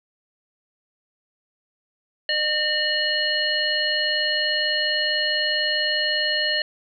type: harmonic tone with a mistuned harmonic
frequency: 607 Hz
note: D#5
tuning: 43 cents flat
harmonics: 1 / 3 / 5 / 7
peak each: -29 / -24 / -25 / -25 dBFS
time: 2.29-6.62 s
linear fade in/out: 2 ms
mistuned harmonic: 5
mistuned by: -63 cents
effects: none